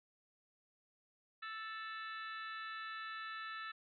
harmonic tone with a mistuned harmonic, 440 Hz, A4, in tune, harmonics 3 / 4 / 5 / 6 / 7 / 8 / 9, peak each -46 / -47 / -60 / -55 / -63 / -59 / -55 dBFS, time 1.42-3.72 s, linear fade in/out 10 ms, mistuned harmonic 7, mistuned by -74 cents, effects none

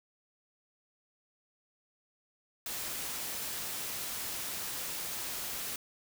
white noise, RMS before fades -38 dBFS, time 2.66-5.76 s, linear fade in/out 2 ms, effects none

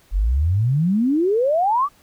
sine exponential sweep, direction up, 42.6 to 1206 Hz, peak -15 dBFS, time 0.11-1.89 s, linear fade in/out 50 ms, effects pink hiss -55 dBFS RMS until 2.02 s

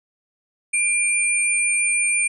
sine tone pair together, 2383 / 8997 Hz, D7 / C#9, +25 / +25 cents, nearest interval octave + major seventh, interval 2300 cents, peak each -20 dBFS, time 0.73-2.28 s, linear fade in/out 10 ms, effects none

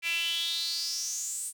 sawtooth tone with high-pass filter sweep, 335.6 Hz, E4, 31 cents sharp, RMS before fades -32 dBFS, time 0.02-1.53 s, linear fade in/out 50 ms, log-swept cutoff 2400 to 8900 Hz, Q 7.5, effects none

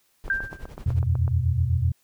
brown noise with tremolo, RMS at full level -35 dBFS, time 0.24-0.99 s, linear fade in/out 0 ms, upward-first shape triangle, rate 11 Hz, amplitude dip 95%
click train, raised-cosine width 1 ms, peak -23 dBFS, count 9, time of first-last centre 0.28-1.279 s, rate 8.01 Hz
sine tone with exponential decay, 1578 Hz, G6, 11 cents sharp, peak -18 dBFS, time 0.3-0.7 s, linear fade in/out 2 ms, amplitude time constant 85 ms
sine chord, E suspended second, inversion none, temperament equal with one note detuned, 82.41 / 90.39 / 123.47 Hz, E2 / F#2 / B2, 0 / -40 / 0 cents, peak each -24 dBFS, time 0.86-1.92 s, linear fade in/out 5 ms
effects white hiss -66 dBFS RMS until 2.03 s

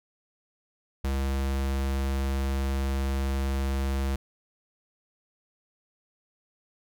square tone, 67.7 Hz, C#2, 40 cents flat, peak -26 dBFS, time 1.04-4.16 s, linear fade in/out 5 ms, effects none

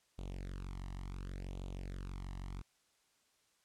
sawtooth tone with flanger, 46.25 Hz, F#1, in tune, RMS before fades -44 dBFS, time 0.18-2.62 s, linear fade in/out 10 ms, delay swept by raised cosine 0.28 to 1.02 ms, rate 0.69 Hz, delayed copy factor +0.85, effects white hiss -74 dBFS RMS until 3.64 s + low-pass 9000 Hz 12 dB/octave

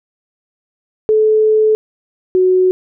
sine tone pair in turn, 433 / 369.7 Hz, A4 / F#4, -28 / -1 cents, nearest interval minor third, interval 273 cents, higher first, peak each -8 dBFS, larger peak neither, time 1.09-1.75 / 2.35-2.71 s, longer first, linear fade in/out 0 ms, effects none

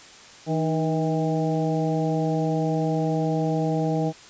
harmonic tone with a mistuned harmonic, 160 Hz, D#3, 49 cents sharp, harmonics 1 / 2 / 3 / 4 / 5, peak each -24 / -27 / -29 / -30 / -31 dBFS, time 0.46-4.13 s, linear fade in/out 50 ms, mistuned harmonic 2, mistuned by -55 cents, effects white hiss -46 dBFS RMS until 4.29 s + resampled to 16000 Hz

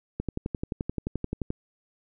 click train, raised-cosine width 3 ms, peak -16 dBFS, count 16, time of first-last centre 0.2-1.504 s, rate 11.5 Hz, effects none

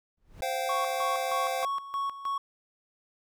brown noise with exponential growth, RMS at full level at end -38 dBFS, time 0.17-0.41 s, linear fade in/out 5 ms, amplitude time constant 52 ms
square chord, C suspended fourth, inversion none, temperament equal with one note detuned, 523.3 / 698.5 / 772.8 Hz, C5 / F5 / G5, 0 / 0 / -25 cents, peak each -34 dBFS, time 0.42-1.65 s, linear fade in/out 2 ms
triangle tone with tremolo, 1108.7 Hz, C#6, in tune, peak -26 dBFS, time 0.69-2.38 s, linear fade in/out 5 ms, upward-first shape square, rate 3.2 Hz, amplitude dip 75%
effects none

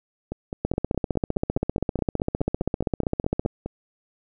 two click trains, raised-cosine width 2 ms, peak -9 / -16 dBFS, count 44 / 17, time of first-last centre 0.65-3.46 / 0.32-3.66 s, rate 15.3 / 4.79 Hz, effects none

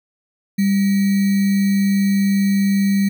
sine tone with sample-and-hold, 197.5 Hz, G3, 13 cents sharp, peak -13 dBFS, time 0.58-3.09 s, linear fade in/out 10 ms, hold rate 2100 Hz, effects none

